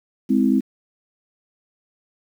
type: chord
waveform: sine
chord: Ab augmented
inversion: none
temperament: just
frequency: 207.7 / 259.6 / 324.5 Hz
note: Ab3 / C4 / E4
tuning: 0 / -13 / -27 cents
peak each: -19 / -17 / -22 dBFS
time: 0.29-0.61 s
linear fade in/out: 20 ms
effects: 8-bit